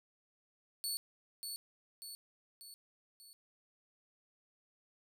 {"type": "tone with echo", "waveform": "20% pulse", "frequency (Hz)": 4435, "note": "C#8", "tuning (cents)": 0, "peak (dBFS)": -30, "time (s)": [0.84, 0.97], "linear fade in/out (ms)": 0, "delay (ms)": 590, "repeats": 4, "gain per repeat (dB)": -5, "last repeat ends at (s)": 3.33, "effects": []}